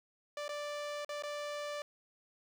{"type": "tone with dropouts", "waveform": "sawtooth", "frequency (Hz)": 587.3, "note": "D5", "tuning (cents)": 0, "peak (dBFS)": -34, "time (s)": [0.37, 1.82], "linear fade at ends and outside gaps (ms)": 2, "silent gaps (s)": [[0.481, 0.491], [1.048, 1.091], [1.224, 1.235]], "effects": ["low-pass 7000 Hz 12 dB/octave", "11-bit"]}